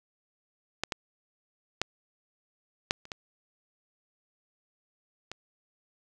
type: clicks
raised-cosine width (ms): 0.2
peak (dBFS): -11 / -13 / -9 / -7 / -30 / -19 / -21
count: 7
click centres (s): 0.836 / 0.922 / 1.816 / 2.909 / 3.054 / 3.118 / 5.316
effects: none